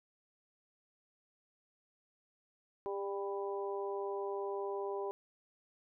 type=harmonic tone with a mistuned harmonic; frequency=197.9 Hz; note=G3; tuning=17 cents sharp; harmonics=2 / 3 / 4 / 5; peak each=-37 / -45 / -45 / -45 dBFS; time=2.86-5.11 s; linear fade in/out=0 ms; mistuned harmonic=2; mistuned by=+15 cents; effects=none